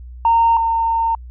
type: tone pair in turn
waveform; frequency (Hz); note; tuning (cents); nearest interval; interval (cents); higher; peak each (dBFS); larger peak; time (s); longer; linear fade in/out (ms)
sine; 920 / 912.6; A#5 / A#5; -23 / -37; unison; 14; first; -9 / -14; first; 0.25-0.57 / 0.57-1.15; second; 2
effects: tanh soft clip ceiling -6 dBFS + added 61 Hz sine -32 dBFS peak until 1.3 s